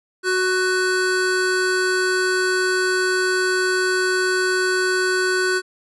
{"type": "tone pair together", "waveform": "square", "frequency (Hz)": [369.8, 1492], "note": ["F#4", "F#6"], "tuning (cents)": [-1, 14], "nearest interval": "2 octaves", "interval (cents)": 2415, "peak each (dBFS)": -21, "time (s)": [0.23, 5.62], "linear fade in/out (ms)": 50, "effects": ["resampled to 24000 Hz"]}